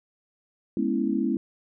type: chord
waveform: sine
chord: C# minor seventh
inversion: second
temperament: equal with one note detuned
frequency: 207.7 / 241 / 277.2 / 329.6 Hz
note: G#3 / B3 / C#4 / E4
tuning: 0 / -42 / 0 / 0 cents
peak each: -28 dBFS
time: 0.77-1.37 s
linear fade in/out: 2 ms
effects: none